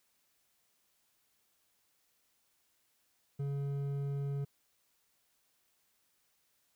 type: tone with hard clipping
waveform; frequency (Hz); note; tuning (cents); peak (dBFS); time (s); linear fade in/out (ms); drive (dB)
triangle; 140.4; C#3; +22; -35; 3.39-4.45; 10; 10
effects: white hiss -75 dBFS RMS until 6.75 s